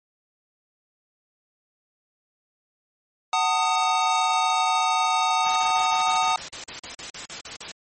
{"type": "chord", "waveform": "square", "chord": "D# diminished", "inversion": "first", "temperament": "just", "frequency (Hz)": [746.7, 896, 1244.5], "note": ["F#5", "A5", "D#6"], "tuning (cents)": [16, 31, 0], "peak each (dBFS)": -25, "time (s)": [3.33, 6.36], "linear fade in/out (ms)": 2}
{"type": "noise bursts", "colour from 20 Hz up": "white", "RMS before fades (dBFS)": -34, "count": 15, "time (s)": [5.45, 7.716], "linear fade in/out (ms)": 0, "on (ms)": 110, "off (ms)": 44}
{"effects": ["MP3 32 kbps"]}